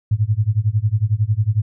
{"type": "tone with tremolo", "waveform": "sine", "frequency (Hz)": 107, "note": "A2", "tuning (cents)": -48, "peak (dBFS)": -11, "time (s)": [0.11, 1.62], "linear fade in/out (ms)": 5, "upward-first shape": "sine", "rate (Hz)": 11, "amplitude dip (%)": 95, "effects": []}